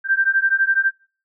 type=beating tone pair; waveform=sine; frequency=1568 / 1580 Hz; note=G6 / G6; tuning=0 / +13 cents; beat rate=12 Hz; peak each=-18 dBFS; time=0.04-0.92 s; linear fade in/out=50 ms; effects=noise-tail reverb RT60 0.4 s tail -23 dB re dry